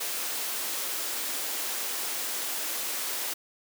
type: high-pass noise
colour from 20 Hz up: white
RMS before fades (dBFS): -32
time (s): 0-3.34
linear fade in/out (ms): 10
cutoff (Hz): 260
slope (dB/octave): 24
effects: none